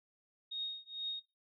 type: tone with tremolo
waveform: sine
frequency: 3729 Hz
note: A#7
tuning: in tune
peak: -34 dBFS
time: 0.51-1.2 s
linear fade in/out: 10 ms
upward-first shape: triangle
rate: 2.2 Hz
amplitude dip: 100%
effects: noise-tail reverb RT60 0.2 s tail -19 dB re dry